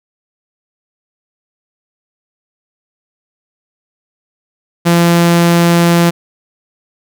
sawtooth tone, 170.9 Hz, F3, 37 cents flat, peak -3 dBFS, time 4.85-6.11 s, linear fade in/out 20 ms, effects none

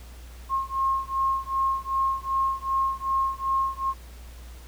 sine beating tone pair, 1073 / 1075.6 Hz, C6 / C6, +43 / +47 cents, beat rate 2.6 Hz, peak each -26 dBFS, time 0.49-3.94 s, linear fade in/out 50 ms, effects added 60 Hz sine -41 dBFS peak until 4.67 s + pink hiss -51 dBFS RMS until 4.67 s

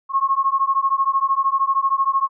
sine beating tone pair, 1080 / 1093 Hz, C#6 / C#6, -45 / -25 cents, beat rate 13 Hz, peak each -19 dBFS, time 0.09-2.29 s, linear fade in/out 50 ms, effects none

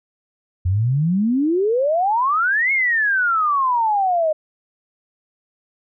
sine exponential two-way sweep, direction up then down, 86.1 to 2199 to 608 Hz, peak -15 dBFS, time 0.65-4.33 s, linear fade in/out 10 ms, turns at 2.72 s, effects none

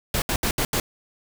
pink noise bursts at uneven times, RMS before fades -23 dBFS, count 5, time 0.14-0.22 / 0.29-0.36 / 0.43-0.51 / 0.58-0.65 / 0.73-0.8 s, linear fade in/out 2 ms, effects none

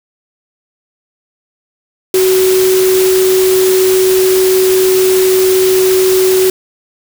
sine tone in noise, 374.6 Hz, F#4, 21 cents sharp, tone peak -7 dBFS, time 2.14-6.5 s, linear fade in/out 2 ms, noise white, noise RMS -18 dBFS, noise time 2.14-6.5 s, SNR +8 dB, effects none

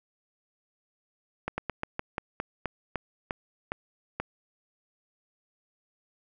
slowing click train, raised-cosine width 0.5 ms, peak -15 dBFS, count 12, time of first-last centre 1.48-4.2 s, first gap 100 ms, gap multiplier 1.17, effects none

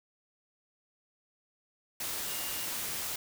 sine tone in noise, 2832 Hz, F7, 23 cents sharp, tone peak -46 dBFS, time 2.28-2.66 s, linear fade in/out 5 ms, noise white, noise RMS -36 dBFS, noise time 2-3.16 s, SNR -13 dB, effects none

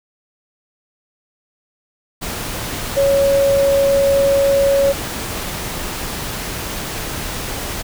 sine tone in noise, 554.4 Hz, C#5, in tune, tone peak -11 dBFS, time 2.96-4.93 s, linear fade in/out 20 ms, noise pink, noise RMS -25 dBFS, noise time 2.21-7.83 s, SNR +11 dB, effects none

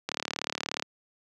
click train, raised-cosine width 0.2 ms, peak -12 dBFS, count 28, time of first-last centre 0.09-0.824 s, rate 36.8 Hz, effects high-pass 200 Hz 12 dB/octave

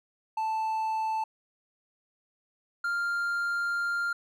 triangle tone pair in turn, 880 / 1396.9 Hz, A5 / F6, 0 / 0 cents, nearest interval minor sixth, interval 800 cents, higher second, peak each -25 dBFS, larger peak neither, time 0.37-1.24 / 2.84-4.13 s, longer second, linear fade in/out 5 ms, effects none

